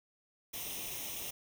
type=noise with comb filter; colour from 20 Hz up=white; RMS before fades=-41 dBFS; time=0.53-1.31 s; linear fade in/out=10 ms; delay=0.33 ms; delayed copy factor=+0.7; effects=none